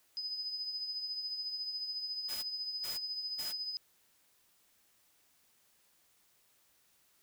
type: tone with tremolo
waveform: sine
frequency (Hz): 5010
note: D#8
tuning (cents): +11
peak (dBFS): -34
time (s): 0.17-3.77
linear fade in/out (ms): 0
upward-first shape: triangle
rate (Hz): 14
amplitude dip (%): 55
type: noise bursts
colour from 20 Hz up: white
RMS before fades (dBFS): -44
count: 3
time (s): 2.28-3.53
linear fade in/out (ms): 20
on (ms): 150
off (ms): 400
effects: white hiss -70 dBFS RMS until 7.22 s